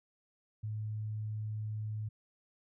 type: tone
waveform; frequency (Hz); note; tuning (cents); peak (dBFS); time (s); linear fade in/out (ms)
sine; 107.5; A2; -40; -35; 0.63-2.09; 10
effects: none